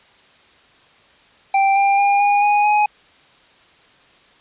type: tone with pitch steps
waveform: square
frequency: 784 / 794.5 / 805.1 / 815.9 / 826.8 / 837.8 Hz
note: G5 / G5 / G5 / G#5 / G#5 / G#5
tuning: 0 / +23 / +46 / -31 / -8 / +15 cents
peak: -13 dBFS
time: 1.54-2.86 s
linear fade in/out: 5 ms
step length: 220 ms
effects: white hiss -51 dBFS RMS until 4.4 s + resampled to 8000 Hz